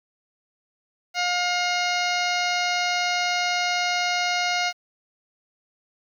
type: harmonic tone with a mistuned harmonic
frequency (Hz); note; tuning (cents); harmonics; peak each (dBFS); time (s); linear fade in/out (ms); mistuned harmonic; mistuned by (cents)
712; F5; +33; 1 / 2 / 3 / 4 / 5 / 6 / 7 / 8 / 9; -26 / -29 / -27 / -31 / -35 / -32 / -35 / -36 / -38; 1.14-4.73; 50; 5; +93
effects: 9-bit